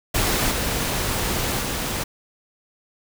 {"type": "noise with level steps", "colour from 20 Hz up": "pink", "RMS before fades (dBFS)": [-21, -24, -26], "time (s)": [0.14, 2.04], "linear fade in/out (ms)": 10, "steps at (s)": [0.5, 1.6], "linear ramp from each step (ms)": 20, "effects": []}